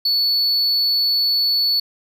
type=tone; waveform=triangle; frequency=4440 Hz; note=C#8; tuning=2 cents sharp; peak=-14 dBFS; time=0.05-1.8 s; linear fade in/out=5 ms; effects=none